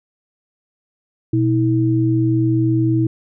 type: tone pair together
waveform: sine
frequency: 121.9 / 322.5 Hz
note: B2 / E4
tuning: -22 / -38 cents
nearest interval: octave + perfect fourth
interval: 1684 cents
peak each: -16 dBFS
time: 1.33-3.07 s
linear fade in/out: 5 ms
effects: none